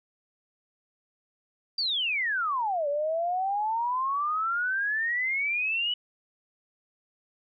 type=exponential two-way sweep; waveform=sine; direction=down then up; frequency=4775 to 565 to 2976 Hz; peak=-25 dBFS; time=1.78-5.94 s; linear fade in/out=5 ms; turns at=2.88 s; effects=none